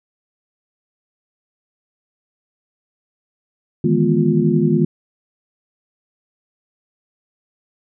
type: tone cluster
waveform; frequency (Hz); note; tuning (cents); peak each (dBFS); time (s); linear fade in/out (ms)
sine; 152.5 / 163.6 / 206.5 / 242.2 / 352.9; D#3 / E3 / G#3 / B3 / F4; -34 / -13 / -10 / -34 / +18; -19; 3.84-4.85; 5
effects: none